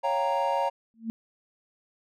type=chord; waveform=triangle; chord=G half-diminished seventh; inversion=second; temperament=equal; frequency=554.4 / 698.5 / 784 / 932.3 Hz; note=Db5 / F5 / G5 / Bb5; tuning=0 / 0 / 0 / 0 cents; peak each=-27 / -30 / -30 / -25 dBFS; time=0.03-0.7 s; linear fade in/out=20 ms
type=tone with exponential growth; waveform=sine; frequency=225.9 Hz; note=A3; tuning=46 cents sharp; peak=-25 dBFS; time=0.94-1.1 s; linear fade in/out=0 ms; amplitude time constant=34 ms
effects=none